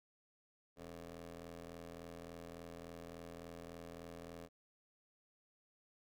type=ring-modulated tone; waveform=15% pulse; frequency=83.5 Hz; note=E2; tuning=23 cents sharp; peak=-40 dBFS; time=0.76-4.49 s; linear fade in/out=50 ms; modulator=354 Hz; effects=none